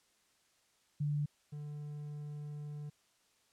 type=tone pair in turn; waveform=sine / triangle; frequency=146.83 / 147.85 Hz; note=D3 / D3; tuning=0 / +12 cents; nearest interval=unison; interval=12 cents; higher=second; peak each=-31 / -39 dBFS; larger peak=first; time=1-1.26 / 1.52-2.9 s; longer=second; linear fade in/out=10 ms; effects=white hiss -72 dBFS RMS until 3.52 s + low-pass 9000 Hz 12 dB/octave